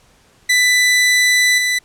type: tone with level steps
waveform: sawtooth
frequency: 1990 Hz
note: B6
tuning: 13 cents sharp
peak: -7 / -11 dBFS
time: 0.49-1.79 s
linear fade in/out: 10 ms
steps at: 1.58 s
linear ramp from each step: 2 ms
effects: pink hiss -52 dBFS RMS until 1.84 s + low-pass 10000 Hz 12 dB/octave